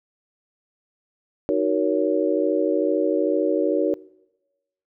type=chord; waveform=sine; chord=D# minor seventh; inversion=none; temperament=just; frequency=311.1 / 373.4 / 466.7 / 560 Hz; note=D#4 / F#4 / A#4 / C#5; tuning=0 / +16 / +2 / +18 cents; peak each=-24 dBFS; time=1.49-3.94 s; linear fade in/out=0 ms; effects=noise-tail reverb RT60 1.0 s tail -23 dB re dry